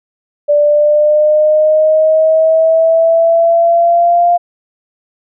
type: exponential sweep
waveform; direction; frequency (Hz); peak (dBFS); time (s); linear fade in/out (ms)
sine; up; 585 to 700; -6; 0.48-4.38; 20
effects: none